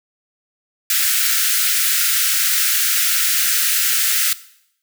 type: high-pass noise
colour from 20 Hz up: white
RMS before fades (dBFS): -17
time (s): 0.9-4.33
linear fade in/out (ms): 2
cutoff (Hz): 1300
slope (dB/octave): 96
effects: noise-tail reverb RT60 0.7 s tail -17 dB re dry